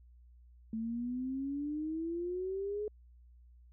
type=exponential sweep; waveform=sine; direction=up; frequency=220 to 426 Hz; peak=-34 dBFS; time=0.73-2.88 s; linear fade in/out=2 ms; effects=added 60 Hz sine -56 dBFS peak until 3.72 s